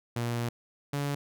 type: tone pair in turn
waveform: sawtooth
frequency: 118.6 / 142.76 Hz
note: A#2 / D3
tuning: +30 / -49 cents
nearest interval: minor third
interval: 321 cents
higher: second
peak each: -25 dBFS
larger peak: neither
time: 0.16-0.49 / 0.93-1.15 s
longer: first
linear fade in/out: 5 ms
effects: none